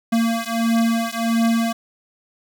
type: beating tone pair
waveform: square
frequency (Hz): 228.4 / 229.9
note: A#3 / A#3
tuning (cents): -35 / -24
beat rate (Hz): 1.5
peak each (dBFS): -21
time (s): 0.12-1.73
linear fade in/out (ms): 10
effects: none